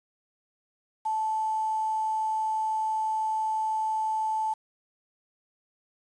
sine tone with quantisation, 874 Hz, A5, 12 cents flat, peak -25 dBFS, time 1.05-4.54 s, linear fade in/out 10 ms, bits 8, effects resampled to 24000 Hz

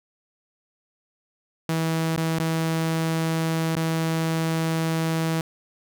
sawtooth tone with dropouts, 162.3 Hz, E3, 27 cents flat, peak -18 dBFS, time 1.69-5.41 s, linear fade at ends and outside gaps 2 ms, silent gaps 2.163-2.175 / 2.387-2.398 / 3.754-3.765 s, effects none

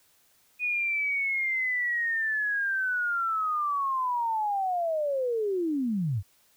sine linear sweep, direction down, 2482 to 86.3 Hz, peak -25 dBFS, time 0.59-6.23 s, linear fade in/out 50 ms, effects white hiss -64 dBFS RMS until 6.56 s

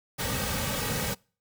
pink noise with comb filter, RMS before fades -30 dBFS, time 0.18-1.15 s, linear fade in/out 20 ms, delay 2.9 ms, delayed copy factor -0.75, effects noise-tail reverb RT60 0.4 s tail -26 dB re dry

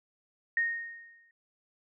sine tone with exponential decay, 1855 Hz, A#6, 9 cents flat, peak -23 dBFS, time 0.57-1.31 s, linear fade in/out 2 ms, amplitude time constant 160 ms, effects none

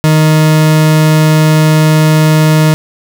40% pulse tone, 155.56 Hz, D#3, in tune, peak -4 dBFS, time 0.04-2.74 s, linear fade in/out 0 ms, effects none

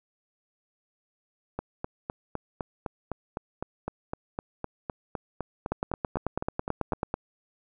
two click trains, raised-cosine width 1 ms, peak -13 / -17 dBFS, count 14 / 22, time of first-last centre 5.72-7.141 / 1.59-6.934 s, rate 9.15 / 3.93 Hz, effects none

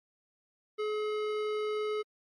sine tone with hard clipping, 425.3 Hz, G#4, 41 cents sharp, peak -32 dBFS, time 0.78-2.03 s, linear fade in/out 20 ms, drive 15 dB, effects MP3 48 kbps

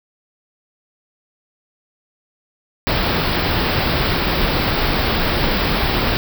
pink band-stop noise, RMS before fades -18 dBFS, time 2.87-6.17 s, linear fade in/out 0 ms, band 5200 to 15000 Hz, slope 96 dB/octave, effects none

